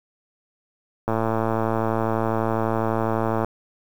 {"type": "click train", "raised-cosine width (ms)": 1, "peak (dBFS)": -9, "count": 266, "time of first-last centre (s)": [1.08, 3.446], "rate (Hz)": 112, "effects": ["7-bit"]}